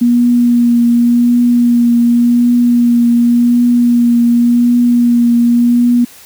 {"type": "tone with vibrato", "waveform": "sine", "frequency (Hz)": 239.3, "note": "A#3", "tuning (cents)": 46, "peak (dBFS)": -6, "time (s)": [0.01, 6.05], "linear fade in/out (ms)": 10, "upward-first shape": "triangle", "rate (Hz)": 0.89, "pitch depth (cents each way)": 20, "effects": ["white hiss -38 dBFS RMS until 6.25 s"]}